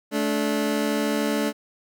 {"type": "tone pair together", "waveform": "25% pulse", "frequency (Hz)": [216.7, 289.8], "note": ["A3", "D4"], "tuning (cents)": [-26, -23], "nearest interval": "perfect fourth", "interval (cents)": 503, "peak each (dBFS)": -21, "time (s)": [0.11, 1.53], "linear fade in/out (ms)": 50, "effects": []}